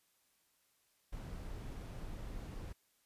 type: noise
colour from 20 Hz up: brown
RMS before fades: -45 dBFS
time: 1.12-2.73 s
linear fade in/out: 10 ms
effects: white hiss -75 dBFS RMS until 3.05 s + resampled to 32000 Hz